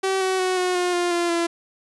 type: tone with pitch steps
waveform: sawtooth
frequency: 383.2 / 376.6 / 370.1 / 363.8 / 357.5 / 351.4 / 345.4 / 339.4 Hz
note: G4 / F#4 / F#4 / F#4 / F4 / F4 / F4 / F4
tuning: -39 / +31 / 0 / -29 / +41 / +11 / -19 / -49 cents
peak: -16 dBFS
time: 0.03-1.47 s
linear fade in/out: 10 ms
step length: 180 ms
effects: resampled to 24000 Hz